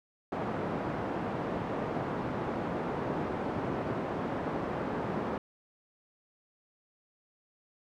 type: band-pass noise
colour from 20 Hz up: pink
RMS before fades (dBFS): -34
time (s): 0.32-5.38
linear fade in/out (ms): 2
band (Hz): 160 to 1000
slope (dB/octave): 12
effects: none